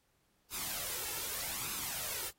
white noise with flanger, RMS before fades -39 dBFS, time 0.5-2.32 s, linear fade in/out 50 ms, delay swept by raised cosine 0.78 to 2.28 ms, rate 0.82 Hz, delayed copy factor +0.55, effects pink hiss -75 dBFS RMS until 2.38 s + AAC 48 kbps

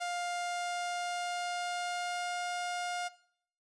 sawtooth tone with pitch glide, 704 to 709.7 Hz, F5 to F5, +14 to +28 cents, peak -30 dBFS, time 0-3.09 s, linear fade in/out 20 ms, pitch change +14 cents, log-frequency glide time 0.34-2.5 s, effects noise-tail reverb RT60 0.6 s tail -18 dB re dry + resampled to 22050 Hz

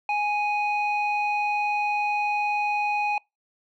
square tone with low-pass filter, 830.6 Hz, G#5, in tune, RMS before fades -25 dBFS, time 0.09-3.18 s, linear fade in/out 2 ms, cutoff 2200 Hz, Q 3.2, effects noise-tail reverb RT60 0.2 s tail -25 dB re dry

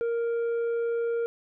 sine tone with tanh clipping, 466.2 Hz, A#4, in tune, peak -26 dBFS, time 0.01-1.26 s, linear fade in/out 0 ms, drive 5 dB, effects none

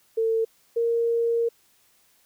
sine tone pair in turn, 450 / 465.1 Hz, A4 / A#4, +39 / -4 cents, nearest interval minor second, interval 57 cents, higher second, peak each -20 dBFS, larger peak neither, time 0.17-0.45 / 0.76-1.49 s, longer second, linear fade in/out 10 ms, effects white hiss -62 dBFS RMS until 2.25 s

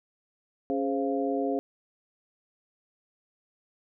harmonic tone with a mistuned harmonic, 138.59 Hz, C#3, in tune, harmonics 2 / 3 / 4 / 5, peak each -29 / -31 / -32 / -33 dBFS, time 0.7-1.59 s, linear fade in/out 0 ms, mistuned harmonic 4, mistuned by -91 cents, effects none

